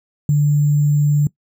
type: tone with sample-and-hold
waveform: sine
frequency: 146.83 Hz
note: D3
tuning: in tune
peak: -11 dBFS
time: 0.29-1.27 s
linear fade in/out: 2 ms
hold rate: 7350 Hz
effects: noise-tail reverb RT60 0.1 s tail -21 dB re dry